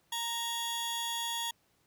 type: tone pair together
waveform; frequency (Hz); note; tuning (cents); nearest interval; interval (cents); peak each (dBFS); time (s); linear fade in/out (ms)
sawtooth; 932 / 3364; A#5 / G#7; -1 / +22; octave + minor seventh; 2223; -33 / -32; 0.12-1.51; 5
effects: pink hiss -71 dBFS RMS until 1.86 s + high-pass 60 Hz 12 dB/octave